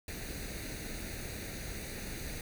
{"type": "noise with comb filter", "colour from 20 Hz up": "pink", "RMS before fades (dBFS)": -41, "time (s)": [0.08, 2.41], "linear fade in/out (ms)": 2, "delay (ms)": 0.47, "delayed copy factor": 0.7, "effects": []}